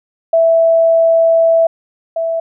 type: tone pair in turn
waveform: sine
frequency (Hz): 659.3 / 659.3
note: E5 / E5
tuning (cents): 0 / 0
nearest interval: unison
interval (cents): 0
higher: neither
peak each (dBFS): -7 / -14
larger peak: first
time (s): 0.33-1.67 / 2.16-2.4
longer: first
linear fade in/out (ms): 5
effects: none